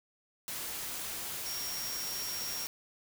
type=tone in noise; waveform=sine; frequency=5588 Hz; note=F8; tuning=in tune; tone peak=-38 dBFS; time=1.46-2.66 s; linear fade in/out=0 ms; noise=white; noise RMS=-39 dBFS; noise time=0.48-2.67 s; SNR=-2 dB; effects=none